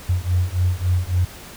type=beating tone pair; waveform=sine; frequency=88.3 / 91.9 Hz; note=F2 / F#2; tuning=+20 / -11 cents; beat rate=3.6 Hz; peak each=-20 dBFS; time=0.09-1.25 s; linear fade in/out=5 ms; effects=pink hiss -39 dBFS RMS until 1.56 s